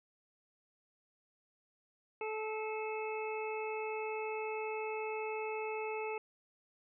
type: harmonic tone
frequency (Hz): 434.6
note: A4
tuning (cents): -21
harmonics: 1 / 2 / 3 / 5 / 6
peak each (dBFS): -38 / -42 / -50 / -48 / -45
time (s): 2.21-6.18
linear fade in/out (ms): 2
effects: none